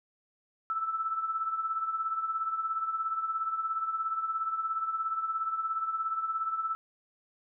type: tone with tremolo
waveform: sine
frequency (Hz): 1318.5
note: E6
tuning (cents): 0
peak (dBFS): -26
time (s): 0.7-6.75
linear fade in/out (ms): 0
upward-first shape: triangle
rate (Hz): 17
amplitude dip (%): 70
effects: none